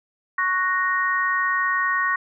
sine chord, F# major, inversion second, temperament equal, 1108.7 / 1480 / 1864.7 Hz, C#6 / F#6 / A#6, 0 / 0 / 0 cents, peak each -23 / -27 / -22 dBFS, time 0.38-2.16 s, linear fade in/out 5 ms, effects none

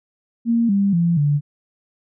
sine tone with pitch steps, 232.4 / 198.84 / 170.13 / 145.56 Hz, A#3 / G3 / F3 / D3, -5 / +25 / -45 / -15 cents, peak -14 dBFS, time 0.45-1.41 s, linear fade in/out 50 ms, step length 240 ms, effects none

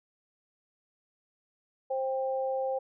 sine tone pair together, 527.9 / 791 Hz, C5 / G5, +15 / +15 cents, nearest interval perfect fifth, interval 700 cents, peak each -29 / -34 dBFS, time 1.9-2.79 s, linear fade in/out 10 ms, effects none

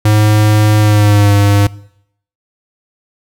square tone with pitch glide, 106.4 to 101.42 Hz, G#2 to G#2, +42 to -41 cents, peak -7 dBFS, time 0.05-1.67 s, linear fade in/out 5 ms, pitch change -83 cents, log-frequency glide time 0.79-1.33 s, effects noise-tail reverb RT60 0.7 s tail -21 dB re dry

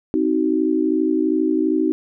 sine chord, C diminished, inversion none, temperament just, 261.6 / 314 / 376.7 Hz, C4 / Eb4 / Gb4, 0 / +16 / +31 cents, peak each -22 / -18 / -22 dBFS, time 0.14-1.92 s, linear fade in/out 0 ms, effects none

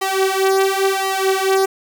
sawtooth tone with flanger, 385.6 Hz, G4, 28 cents flat, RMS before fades -17 dBFS, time 0.01-1.66 s, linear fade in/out 10 ms, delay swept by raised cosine 0.99 to 5.39 ms, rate 0.94 Hz, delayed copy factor +0.9, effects 7-bit

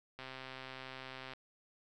click train, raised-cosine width 0.3 ms, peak -30 dBFS, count 151, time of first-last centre 0.19-1.335 s, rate 131 Hz, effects none

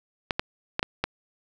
clicks, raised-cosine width 0.3 ms, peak -8 dBFS, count 5, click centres 0.308 / 0.395 / 0.794 / 0.829 / 1.04 s, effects none

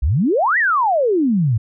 sine exponential two-way sweep, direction up then down, 56.8 to 2000 to 102.8 Hz, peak -13 dBFS, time 0.02-1.58 s, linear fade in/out 10 ms, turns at 0.58 s, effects none

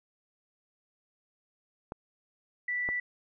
clicks, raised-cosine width 1 ms, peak -23 dBFS, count 2, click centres 1.921 / 2.889 s
sine tone, 1968 Hz, B6, 7 cents flat, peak -29 dBFS, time 2.68-3 s, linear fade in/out 5 ms
effects none

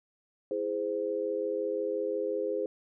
sine chord, E augmented, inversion none, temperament equal with one note detuned, 329.6 / 415.3 / 515.2 Hz, E4 / G#4 / B#4, 0 / 0 / -27 cents, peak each -37 / -32 / -32 dBFS, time 0.51-2.66 s, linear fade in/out 2 ms, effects none

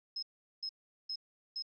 sine tone bursts, 5150 Hz, E8, 41 cents flat, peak -36 dBFS, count 4, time 0.16-1.624 s, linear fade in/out 5 ms, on 66 ms, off 400 ms, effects none

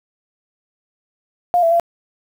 sine tone with pitch steps, 706 / 666 / 682 Hz, F5 / E5 / F5, +19 / +18 / -41 cents, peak -11 dBFS, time 1.54-1.798 s, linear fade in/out 0 ms, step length 86 ms, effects 7-bit

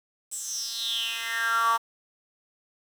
10% pulse tone with high-pass filter sweep, 229.3 Hz, A#3, 28 cents flat, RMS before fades -28 dBFS, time 0.31-1.78 s, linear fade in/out 20 ms, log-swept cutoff 8200 to 1000 Hz, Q 6.9, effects 8-bit

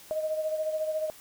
sine beating tone pair, 622.3 / 636.3 Hz, D#5 / D#5, 0 / +39 cents, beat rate 14 Hz, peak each -28 / -36 dBFS, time 0.11-1.1 s, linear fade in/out 0 ms, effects white hiss -51 dBFS RMS until 1.2 s

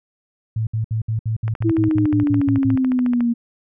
sine tone bursts, 110.8 Hz, A2, 13 cents sharp, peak -18 dBFS, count 13, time 0.56-2.758 s, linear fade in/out 5 ms, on 110 ms, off 64 ms
click train, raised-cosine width 0.5 ms, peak -17 dBFS, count 25, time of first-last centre 1.48-3.207 s, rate 13.9 Hz
sine exponential sweep, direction down, 331.9 to 233.1 Hz, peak -15 dBFS, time 1.64-3.34 s, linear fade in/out 20 ms
effects none

